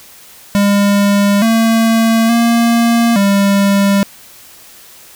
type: tone with pitch steps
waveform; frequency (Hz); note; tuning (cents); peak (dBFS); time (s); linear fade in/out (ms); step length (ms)
square; 201.7 / 226.2 / 233.1 / 199; G3 / A3 / A#3 / G3; +50 / +48 / 0 / +26; -9; 0.55-4.03; 0; 870
effects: white hiss -39 dBFS RMS until 5.15 s